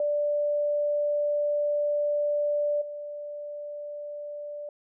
sine tone with level steps, 587.3 Hz, D5, in tune, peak -23 / -34 dBFS, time 0-4.69 s, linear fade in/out 2 ms, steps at 2.81 s, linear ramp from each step 10 ms, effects none

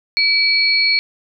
sine tone pair together, 2300 / 4342 Hz, D7 / C#8, -37 / -37 cents, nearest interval major seventh, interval 1100 cents, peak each -15 dBFS, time 0.17-0.99 s, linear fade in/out 0 ms, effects none

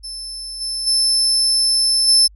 35% pulse tone with level steps, 5274 Hz, E8, in tune, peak -25 / -19 / -11 / -7 dBFS, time 0.03-2.28 s, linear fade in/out 20 ms, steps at 0.6 / 0.86 / 2.07 s, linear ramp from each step 20 ms, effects added 50 Hz sine -42 dBFS peak until 2.35 s

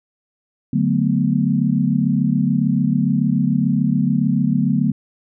sine chord, B minor seventh, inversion first, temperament equal, 146.83 / 185 / 220 / 246.9 Hz, D3 / F#3 / A3 / B3, 0 / 0 / 0 / 0 cents, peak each -20 dBFS, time 0.73-4.92 s, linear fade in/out 5 ms, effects none

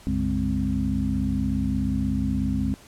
sine tone cluster, 63.3 / 93.5 / 139.5 / 205 / 261.6 Hz, B1 / F#2 / C#3 / G#3 / C4, +43 / +19 / +11 / -22 / 0 cents, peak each -29 / -30 / -32 / -26 / -27 dBFS, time 0.07-2.74 s, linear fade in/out 0 ms, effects pink hiss -50 dBFS RMS until 2.87 s + low-pass 12000 Hz 12 dB/octave

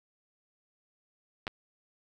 clicks, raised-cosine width 0.3 ms, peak -19 dBFS, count 2, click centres 1.469 / 1.478 s, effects none

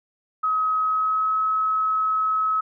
sine tone with pitch glide, 1272 to 1285.3 Hz, D#6 to E6, +38 to -44 cents, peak -19 dBFS, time 0.43-2.61 s, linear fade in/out 10 ms, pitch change +18 cents, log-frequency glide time 0.79-1.38 s, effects none

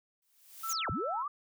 blue noise with exponential growth, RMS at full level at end -38 dBFS, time 0.22-0.73 s, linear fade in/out 2 ms, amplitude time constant 110 ms
sine tone with vibrato, 1318.5 Hz, E6, in tune, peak -35 dBFS, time 0.63-1.23 s, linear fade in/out 10 ms, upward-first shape triangle, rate 5 Hz, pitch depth 16 cents each way
sine linear two-way sweep, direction down then up, 7180 to 60 to 1222 Hz, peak -33 dBFS, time 0.69-1.28 s, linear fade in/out 5 ms, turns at 0.9 s
effects none

